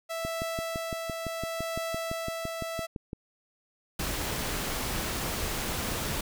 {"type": "tone with tremolo", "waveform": "sawtooth", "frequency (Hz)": 659.3, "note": "E5", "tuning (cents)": 0, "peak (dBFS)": -27, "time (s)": [0.09, 2.87], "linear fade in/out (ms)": 20, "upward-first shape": "triangle", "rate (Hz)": 0.71, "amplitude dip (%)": 30}
{"type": "click train", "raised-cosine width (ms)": 3, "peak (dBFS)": -22, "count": 18, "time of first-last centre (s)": [0.25, 3.131], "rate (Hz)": 5.9}
{"type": "noise", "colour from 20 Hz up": "pink", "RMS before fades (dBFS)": -32, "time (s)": [3.99, 6.21], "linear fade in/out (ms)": 5}
{"effects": []}